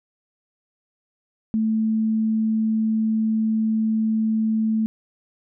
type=tone; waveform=sine; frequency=220 Hz; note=A3; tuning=in tune; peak=-18 dBFS; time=1.54-4.86 s; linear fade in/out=0 ms; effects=none